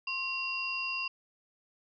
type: tone cluster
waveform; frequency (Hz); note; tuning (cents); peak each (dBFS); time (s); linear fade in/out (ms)
sine; 1060 / 2751 / 4862; C6 / F7 / D#8; +22 / -27 / -41; -40 / -33 / -39; 0.07-1.08; 5
effects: none